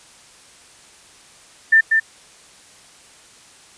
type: tone with echo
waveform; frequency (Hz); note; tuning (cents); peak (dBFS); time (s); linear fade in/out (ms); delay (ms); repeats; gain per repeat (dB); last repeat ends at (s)
sine; 1787; A6; +26; -8; 1.72-1.81; 10; 190; 1; -4; 2
effects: white hiss -47 dBFS RMS until 3.77 s + resampled to 22050 Hz